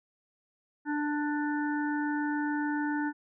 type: harmonic tone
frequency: 295.5 Hz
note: D4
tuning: 11 cents sharp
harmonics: 1 / 3 / 5 / 6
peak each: -29 / -36 / -37 / -41 dBFS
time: 0.85-3.13 s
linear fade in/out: 50 ms
effects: none